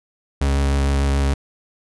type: tone with vibrato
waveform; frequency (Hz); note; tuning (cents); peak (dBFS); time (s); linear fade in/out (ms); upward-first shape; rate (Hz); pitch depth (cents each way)
40% pulse; 69.3; C#2; 0; -15; 0.41-1.34; 5; triangle; 6.7; 16
effects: resampled to 24000 Hz